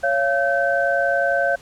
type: tone cluster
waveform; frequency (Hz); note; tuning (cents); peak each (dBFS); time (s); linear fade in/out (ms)
sine; 556 / 687 / 1540; C#5 / F5 / G6; +5 / -29 / -31; -21; 0.03-1.56; 10
effects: pink hiss -47 dBFS RMS until 1.61 s + low-pass 10000 Hz 12 dB/octave